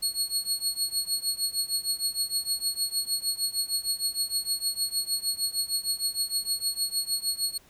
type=tone with tremolo; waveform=25% pulse; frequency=4339 Hz; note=C#8; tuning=38 cents flat; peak=-18 dBFS; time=0.02-7.58 s; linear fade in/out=10 ms; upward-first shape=triangle; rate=6.5 Hz; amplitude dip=95%; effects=pink hiss -58 dBFS RMS until 7.69 s